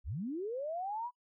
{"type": "linear sweep", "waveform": "sine", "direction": "up", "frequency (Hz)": [41.2, 999], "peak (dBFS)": -35, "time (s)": [0.04, 1.11], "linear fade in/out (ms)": 50, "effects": ["noise-tail reverb RT60 0.1 s tail -26 dB re dry"]}